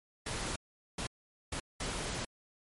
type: noise bursts at uneven times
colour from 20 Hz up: pink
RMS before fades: -37 dBFS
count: 4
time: 0.26-0.56 / 0.98-1.07 / 1.52-1.6 / 1.8-2.25 s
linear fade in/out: 5 ms
effects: MP3 48 kbps